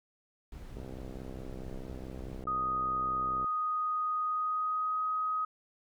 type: noise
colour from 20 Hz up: brown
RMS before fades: -45 dBFS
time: 0.52-2.44 s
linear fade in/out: 2 ms
type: click train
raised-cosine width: 2 ms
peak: -31 dBFS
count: 174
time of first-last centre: 0.77-3.444 s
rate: 64.7 Hz
type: tone with pitch glide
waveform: sine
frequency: 1244.5 to 1259 Hz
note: D#6 to D#6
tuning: 0 to +20 cents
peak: -29 dBFS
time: 2.47-5.45 s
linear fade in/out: 5 ms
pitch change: +20 cents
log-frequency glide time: 4.25-5.04 s
effects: none